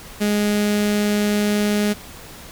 sawtooth tone with notch filter, 207.7 Hz, G#3, in tune, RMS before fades -19 dBFS, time 0.2-1.94 s, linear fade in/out 20 ms, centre 1000 Hz, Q 1.5, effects pink hiss -39 dBFS RMS until 2.51 s

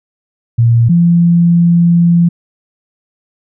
sine tone pair in turn, 116.8 / 171.23 Hz, A#2 / F3, +4 / -34 cents, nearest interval perfect fifth, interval 662 cents, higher second, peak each -5 dBFS, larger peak neither, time 0.58-0.89 / 0.89-2.29 s, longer second, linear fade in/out 10 ms, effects none

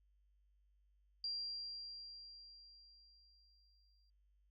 sine tone with exponential decay, 4752 Hz, D8, 20 cents sharp, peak -38 dBFS, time 1.24-4.1 s, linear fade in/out 2 ms, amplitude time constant 620 ms, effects added 50 Hz sine -70 dBFS peak until 4.5 s

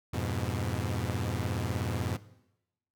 sawtooth chord, F diminished, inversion none, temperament equal, 87.31 / 103.83 / 123.47 Hz, F2 / Ab2 / Cb3, 0 / 0 / 0 cents, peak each -30 / -31 / -31 dBFS, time 0.13-2.17 s, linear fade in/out 10 ms, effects noise-tail reverb RT60 0.9 s tail -18 dB re dry

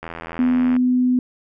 click train, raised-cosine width 0.5 ms, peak -16 dBFS, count 62, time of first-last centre 0.03-0.765 s, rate 83 Hz
sine tone, 250.9 Hz, B3, 28 cents sharp, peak -14 dBFS, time 0.39-1.19 s, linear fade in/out 2 ms
effects none

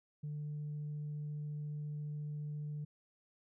sine tone, 148.8 Hz, D3, 23 cents sharp, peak -37 dBFS, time 0.23-2.85 s, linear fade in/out 10 ms, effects tanh soft clip ceiling -36 dBFS

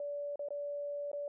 sine tone with dropouts, 577 Hz, D5, 31 cents flat, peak -36 dBFS, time 0-1.28 s, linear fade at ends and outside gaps 2 ms, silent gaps 0.358-0.393 / 0.486-0.505 / 1.116-1.131 s, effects none

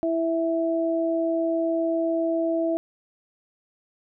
sine tone pair together, 330.4 / 657.8 Hz, E4 / E5, +4 / -4 cents, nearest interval octave, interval 1192 cents, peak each -24 / -24 dBFS, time 0.03-2.77 s, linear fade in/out 0 ms, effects none

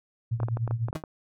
sine tone with tremolo, 115.4 Hz, A#2, 17 cents flat, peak -22 dBFS, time 0.31-0.91 s, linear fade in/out 10 ms, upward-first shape triangle, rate 10 Hz, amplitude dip 85%
clicks, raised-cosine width 1 ms, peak -20 dBFS, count 10, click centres 0.402 / 0.432 / 0.485 / 0.571 / 0.677 / 0.71 / 0.885 / 0.929 / 0.96 / 1.038 s
35% pulse tone with exponential decay, 157.4 Hz, D#3, 20 cents sharp, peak -26 dBFS, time 0.95-1.03 s, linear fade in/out 5 ms, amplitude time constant 16 ms
effects none

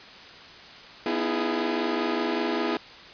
sawtooth chord, E major seventh, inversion second, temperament equal with one note detuned, 246.9 / 311.1 / 336.2 / 415.3 Hz, B3 / D#4 / E4 / G#4, 0 / 0 / +34 / 0 cents, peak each -27 / -28 / -25 / -26 dBFS, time 1.06-2.77 s, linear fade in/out 2 ms, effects white hiss -45 dBFS RMS until 3.13 s + resampled to 11025 Hz

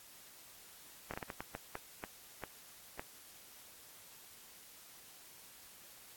slowing click train, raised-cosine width 0.5 ms, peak -25 dBFS, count 11, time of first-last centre 1.11-2.995 s, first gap 27 ms, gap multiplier 1.4, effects white hiss -57 dBFS RMS until 6.16 s + AAC 64 kbps

